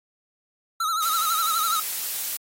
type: tone with vibrato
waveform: square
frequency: 1303 Hz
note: E6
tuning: 20 cents flat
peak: -23 dBFS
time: 0.8-1.8 s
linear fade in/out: 5 ms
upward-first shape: sine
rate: 12 Hz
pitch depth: 82 cents each way
type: noise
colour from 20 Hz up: blue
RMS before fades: -28 dBFS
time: 1.02-2.37 s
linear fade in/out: 5 ms
effects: AAC 48 kbps